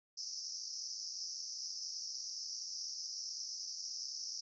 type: band-pass noise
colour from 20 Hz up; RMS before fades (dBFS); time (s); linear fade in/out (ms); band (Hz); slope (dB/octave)
pink; -44; 0.17-4.41; 10; 5000 to 5900; 96
effects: none